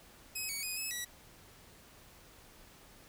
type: tone with pitch steps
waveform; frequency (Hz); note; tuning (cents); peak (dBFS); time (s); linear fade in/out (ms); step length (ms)
10% pulse; 2546 / 2246 / 2497 / 2586 / 1941; D#7 / C#7 / D#7 / E7 / B6; +39 / +22 / +6 / -34 / -31; -28; 0.35-1.05; 10; 140
effects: pink hiss -58 dBFS RMS until 3.08 s